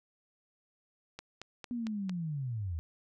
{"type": "click train", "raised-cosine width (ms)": 0.2, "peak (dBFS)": -25, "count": 5, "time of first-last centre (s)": [1.19, 2.095], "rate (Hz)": 4.42}
{"type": "linear sweep", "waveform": "sine", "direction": "down", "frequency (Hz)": [246.9, 75.9], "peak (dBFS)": -33, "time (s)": [1.71, 2.79], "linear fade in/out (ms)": 0}
{"effects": []}